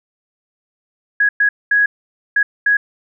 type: tone bursts at uneven times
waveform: sine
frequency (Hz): 1664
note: G#6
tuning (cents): +3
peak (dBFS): -10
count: 5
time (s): 1.2-1.29 / 1.4-1.49 / 1.71-1.86 / 2.36-2.43 / 2.66-2.77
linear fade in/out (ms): 5
effects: none